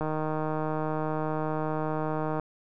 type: click train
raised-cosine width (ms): 1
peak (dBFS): -17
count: 371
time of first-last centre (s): 0.01-2.397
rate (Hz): 155
effects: none